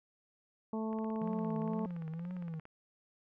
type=harmonic tone; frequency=220 Hz; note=A3; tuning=in tune; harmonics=1 / 2 / 3 / 4 / 5; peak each=-35 / -41 / -46 / -45 / -50 dBFS; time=0.73-1.86 s; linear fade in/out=2 ms
type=click train; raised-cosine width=0.5 ms; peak=-38 dBFS; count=31; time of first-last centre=0.93-2.654 s; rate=17.4 Hz
type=tone with vibrato; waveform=triangle; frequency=170 Hz; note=F3; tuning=46 cents flat; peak=-36 dBFS; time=1.21-2.6 s; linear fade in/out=10 ms; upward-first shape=triangle; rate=2 Hz; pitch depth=140 cents each way
effects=none